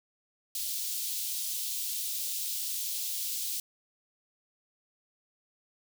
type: high-pass noise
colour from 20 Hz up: white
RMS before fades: -34 dBFS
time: 0.55-3.6 s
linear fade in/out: 2 ms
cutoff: 3300 Hz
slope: 24 dB/octave
effects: none